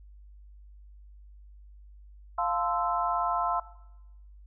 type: chord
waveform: sine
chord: F major seventh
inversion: none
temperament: equal with one note detuned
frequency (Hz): 698.5 / 880 / 1035.7 / 1318.5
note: F5 / A5 / C6 / E6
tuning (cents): 0 / 0 / -18 / 0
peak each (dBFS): -30 / -33 / -30 / -32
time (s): 2.38-3.6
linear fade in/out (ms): 5
effects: noise-tail reverb RT60 0.9 s tail -18 dB re dry + added 50 Hz sine -48 dBFS peak until 4.46 s